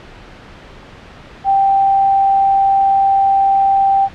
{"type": "tone", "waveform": "sine", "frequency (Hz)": 784, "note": "G5", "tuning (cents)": 0, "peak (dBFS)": -9, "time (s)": [1.44, 4.09], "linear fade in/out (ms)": 50, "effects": ["pink hiss -37 dBFS RMS until 4.14 s", "low-pass 3000 Hz 12 dB/octave"]}